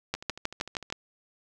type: two click trains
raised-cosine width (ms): 0.2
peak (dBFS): -11 / -24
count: 6 / 11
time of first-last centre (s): 0.14-0.925 / 0.15-0.902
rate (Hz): 6.37 / 13.3
effects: none